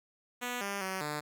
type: tone with pitch steps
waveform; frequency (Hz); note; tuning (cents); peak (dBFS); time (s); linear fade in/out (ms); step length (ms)
5% pulse; 245.6 / 199.6 / 189.3 / 149.4; B3 / G3 / F#3 / D3; -9 / +32 / +40 / +30; -23; 0.41-1.21; 20; 200
effects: none